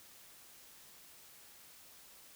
silence, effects white hiss -58 dBFS RMS until 2.35 s

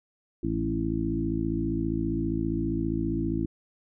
harmonic tone with a mistuned harmonic, 55 Hz, A1, in tune, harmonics 1 / 2 / 3 / 4 / 5 / 6, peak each -34 / -34 / -34 / -35 / -31 / -30 dBFS, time 0.43-3.46 s, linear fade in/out 5 ms, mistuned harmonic 3, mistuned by +21 cents, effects none

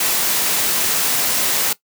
white noise, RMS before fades -18 dBFS, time 0-1.73 s, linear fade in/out 5 ms, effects noise-tail reverb RT60 0.1 s tail -18 dB re dry + high-pass 150 Hz 12 dB/octave

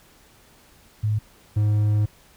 sine / triangle tone pair in turn, 106.7 / 105.23 Hz, G#2 / G#2, +47 / +23 cents, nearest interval unison, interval 24 cents, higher first, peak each -19 / -15 dBFS, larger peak second, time 1.03-1.19 / 1.56-2.06 s, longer second, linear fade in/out 10 ms, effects pink hiss -54 dBFS RMS until 2.36 s

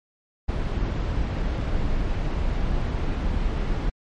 brown noise, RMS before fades -24 dBFS, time 0.48-3.9 s, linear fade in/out 10 ms, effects low-pass 4000 Hz 12 dB/octave + MP3 48 kbps

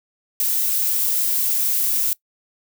violet noise, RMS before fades -20 dBFS, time 0.4-2.13 s, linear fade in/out 0 ms, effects noise-tail reverb RT60 0.1 s tail -22 dB re dry

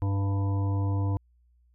harmonic tone, 98.7 Hz, G2, 12 cents sharp, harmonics 1 / 3 / 5 / 7 / 9 / 10, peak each -24 / -35 / -42 / -45 / -44 / -43 dBFS, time 0.02-1.17 s, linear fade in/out 0 ms, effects added 60 Hz sine -60 dBFS peak until 1.74 s

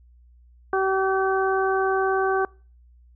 harmonic tone, 383.1 Hz, G4, 40 cents flat, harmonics 1 / 2 / 3 / 4, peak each -22 / -25 / -27 / -28 dBFS, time 0.73-2.45 s, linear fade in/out 2 ms, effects noise-tail reverb RT60 0.4 s tail -26 dB re dry + added 60 Hz sine -50 dBFS peak until 3.15 s

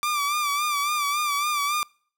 sawtooth tone with vibrato, 1174.7 Hz, D6, in tune, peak -19 dBFS, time 0.03-1.83 s, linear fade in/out 0 ms, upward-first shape sine, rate 3.6 Hz, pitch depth 57 cents each way, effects noise-tail reverb RT60 0.5 s tail -26 dB re dry

